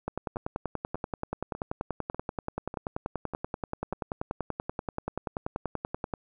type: two click trains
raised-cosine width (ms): 1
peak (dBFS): -17 / -23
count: 64 / 7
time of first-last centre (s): 0.08-6.138 / 0.36-3.931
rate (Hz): 10.4 / 1.68
effects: none